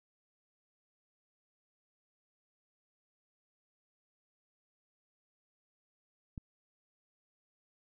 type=click; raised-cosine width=5 ms; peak=-29 dBFS; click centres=6.378 s; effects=none